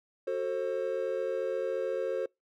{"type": "chord", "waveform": "triangle", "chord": "F# diminished", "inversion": "none", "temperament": "just", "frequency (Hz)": [370, 444, 532.8], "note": ["F#4", "A4", "C5"], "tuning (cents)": [0, 16, 31], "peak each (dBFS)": [-34, -32, -30], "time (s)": [0.27, 2.26], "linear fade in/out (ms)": 5, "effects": ["noise-tail reverb RT60 0.2 s tail -26 dB re dry"]}